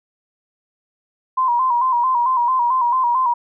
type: tone with vibrato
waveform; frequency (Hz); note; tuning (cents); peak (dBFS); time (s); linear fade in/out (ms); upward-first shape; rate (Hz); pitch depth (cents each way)
sine; 994; B5; +11; -14; 1.37-3.34; 10; square; 4.5; 70
effects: none